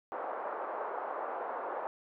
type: band-pass noise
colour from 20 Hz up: pink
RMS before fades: -38 dBFS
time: 0.12-1.87 s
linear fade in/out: 0 ms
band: 490 to 1200 Hz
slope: 24 dB/octave
effects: none